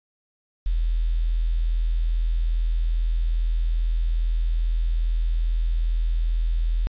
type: tone with quantisation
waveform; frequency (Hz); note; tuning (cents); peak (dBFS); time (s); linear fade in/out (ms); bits
sine; 41.2; E1; 0; -19; 0.66-6.87; 0; 8
effects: resampled to 11025 Hz